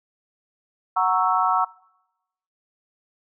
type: chord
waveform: sine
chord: F# dominant seventh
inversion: none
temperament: equal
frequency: 740 / 932.3 / 1108.7 / 1318.5 Hz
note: F#5 / A#5 / C#6 / E6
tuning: 0 / 0 / 0 / 0 cents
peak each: -23 dBFS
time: 0.96-1.65 s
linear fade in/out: 10 ms
effects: noise-tail reverb RT60 0.9 s tail -23 dB re dry